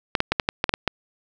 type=clicks; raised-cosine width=0.3 ms; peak=-3 dBFS; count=9; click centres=0.152 / 0.204 / 0.32 / 0.398 / 0.489 / 0.641 / 0.693 / 0.739 / 0.877 s; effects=none